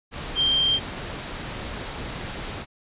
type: tone in noise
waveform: sine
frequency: 3168 Hz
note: G7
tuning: 18 cents sharp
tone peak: -18 dBFS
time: 0.35-0.8 s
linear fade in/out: 50 ms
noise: pink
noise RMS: -33 dBFS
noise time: 0.11-2.66 s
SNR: +12 dB
effects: resampled to 8000 Hz